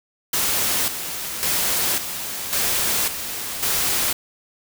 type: noise with tremolo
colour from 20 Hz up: white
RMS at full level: -21 dBFS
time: 0.33-4.13 s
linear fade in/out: 5 ms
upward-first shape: square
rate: 0.91 Hz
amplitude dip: 60%
effects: none